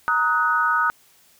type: chord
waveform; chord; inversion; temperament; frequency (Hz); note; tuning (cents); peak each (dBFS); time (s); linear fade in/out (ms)
sine; D# minor; second; equal with one note detuned; 932.3 / 1259 / 1480; A#5 / D#6 / F#6; 0 / +20 / 0; -25 / -20 / -21; 0.08-0.9; 0
effects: white hiss -56 dBFS RMS until 1.39 s